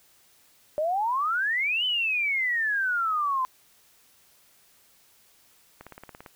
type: exponential two-way sweep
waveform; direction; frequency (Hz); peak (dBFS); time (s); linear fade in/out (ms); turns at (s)
sine; up then down; 589 to 3055 to 1013; -23; 0.78-3.45; 0; 1.85
type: click train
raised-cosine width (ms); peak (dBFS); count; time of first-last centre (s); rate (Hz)
0.5; -27; 9; 5.81-6.262; 17.7
effects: white hiss -60 dBFS RMS until 6.35 s